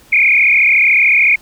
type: tone with frequency modulation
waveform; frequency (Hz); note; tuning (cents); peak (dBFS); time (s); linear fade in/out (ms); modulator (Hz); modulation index
sine; 2298; D7; -38; -7; 0.12-1.36; 10; 33.8; 5.1
effects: pink hiss -45 dBFS RMS until 1.41 s